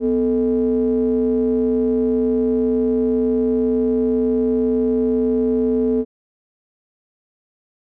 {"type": "ring-modulated tone", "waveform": "triangle", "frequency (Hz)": 94, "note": "F#2", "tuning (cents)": 28, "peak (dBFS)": -10, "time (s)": [0, 6.05], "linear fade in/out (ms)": 50, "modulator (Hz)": 345, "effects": []}